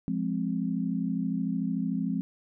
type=chord; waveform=sine; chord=F minor; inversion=none; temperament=equal; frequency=174.61 / 207.7 / 261.6 Hz; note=F3 / Ab3 / C4; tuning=0 / 0 / 0 cents; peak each=-31 dBFS; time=0.08-2.21 s; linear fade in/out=0 ms; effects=none